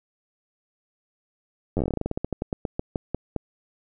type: slowing click train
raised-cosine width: 2 ms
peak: -12 dBFS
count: 24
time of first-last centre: 1.77-3.363 s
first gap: 10 ms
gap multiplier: 1.15
effects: none